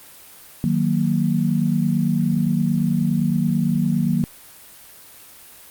sine chord, D# minor, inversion none, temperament equal, 155.56 / 185 / 233.1 Hz, D#3 / F#3 / A#3, 0 / 0 / 0 cents, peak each -21 dBFS, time 0.64-4.24 s, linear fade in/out 0 ms, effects white hiss -44 dBFS RMS until 5.7 s + Opus 32 kbps

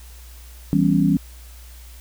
sine chord, C# half-diminished seventh, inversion first, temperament equal, 164.81 / 196 / 246.9 / 277.2 Hz, E3 / G3 / B3 / C#4, 0 / 0 / 0 / 0 cents, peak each -19 / -19 / -24 / -19 dBFS, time 0.73-1.17 s, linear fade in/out 0 ms, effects added 60 Hz sine -39 dBFS peak until 2 s + white hiss -48 dBFS RMS until 2 s

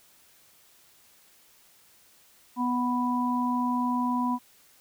harmonic tone, 246.9 Hz, B3, in tune, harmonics 1 / 3 / 4, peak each -26 / -37 / -28 dBFS, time 2.56-4.39 s, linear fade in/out 50 ms, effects white hiss -59 dBFS RMS until 4.8 s

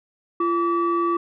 sine tone pair together, 342.2 / 1151 Hz, F4 / D6, -35 / -35 cents, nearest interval octave + major sixth, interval 2100 cents, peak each -20 dBFS, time 0.4-1.17 s, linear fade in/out 5 ms, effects tanh soft clip ceiling -14 dBFS

